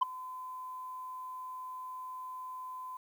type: tone with ADSR envelope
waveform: sine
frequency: 1019 Hz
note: C6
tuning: 46 cents flat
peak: -19 dBFS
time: 0.01-2.97 s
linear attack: 14 ms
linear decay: 11 ms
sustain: -21 dB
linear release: 4 ms
effects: tanh soft clip ceiling -21 dBFS + 10-bit